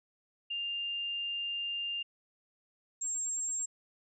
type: tone pair in turn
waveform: sine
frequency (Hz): 2800 / 7503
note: F7 / A#8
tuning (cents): +4 / +10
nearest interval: octave + perfect fourth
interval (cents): 1706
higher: second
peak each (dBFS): -33 / -32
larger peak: second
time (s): 0.5-2.03 / 3.01-3.66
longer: first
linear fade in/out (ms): 10
effects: none